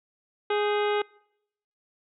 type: harmonic tone with a mistuned harmonic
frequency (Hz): 415.3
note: G#4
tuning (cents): 0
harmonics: 1 / 2 / 3 / 4 / 5 / 6 / 7 / 8 / 9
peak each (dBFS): -24 / -30 / -34 / -36 / -38 / -40 / -41 / -42 / -43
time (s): 0.5-1.02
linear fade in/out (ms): 5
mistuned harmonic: 4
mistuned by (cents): -110
effects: noise-tail reverb RT60 0.8 s tail -26 dB re dry

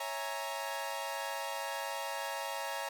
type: chord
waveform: sawtooth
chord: A# half-diminished seventh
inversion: first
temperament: equal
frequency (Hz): 554.4 / 659.3 / 830.6 / 932.3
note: C#5 / E5 / G#5 / A#5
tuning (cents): 0 / 0 / 0 / 0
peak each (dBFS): -38 / -40 / -39 / -36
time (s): 0-2.89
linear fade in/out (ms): 5
effects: none

